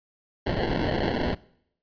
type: noise with sample-and-hold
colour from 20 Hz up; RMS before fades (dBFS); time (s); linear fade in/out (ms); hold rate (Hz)
white; -26; 0.46-1.35; 10; 1225
effects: noise-tail reverb RT60 0.7 s tail -22 dB re dry + resampled to 11025 Hz